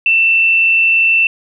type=tone with amplitude modulation; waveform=sine; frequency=2677 Hz; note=E7; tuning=26 cents sharp; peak=-7 dBFS; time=0.06-1.27 s; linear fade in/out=2 ms; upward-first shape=sine; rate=179 Hz; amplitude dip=25%; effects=none